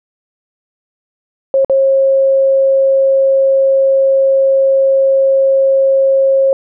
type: tone with dropouts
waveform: sine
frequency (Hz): 540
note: C#5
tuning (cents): -45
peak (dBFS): -7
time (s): 1.54-6.53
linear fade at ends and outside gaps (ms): 1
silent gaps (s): 1.647-1.697
effects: none